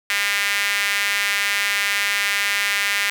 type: tone with high-pass filter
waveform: sawtooth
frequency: 202.1 Hz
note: G#3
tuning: 47 cents flat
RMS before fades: -21 dBFS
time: 0.1-3.1 s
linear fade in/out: 0 ms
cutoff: 2000 Hz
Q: 2.6
effects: none